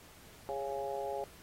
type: harmonic tone with a mistuned harmonic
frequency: 138.3 Hz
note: C#3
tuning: 4 cents flat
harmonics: 3 / 4 / 5 / 6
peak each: -40 / -39 / -42 / -41 dBFS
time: 0.49-1.24 s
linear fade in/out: 0 ms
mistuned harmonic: 3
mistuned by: -19 cents
effects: pink hiss -57 dBFS RMS until 1.42 s + AAC 48 kbps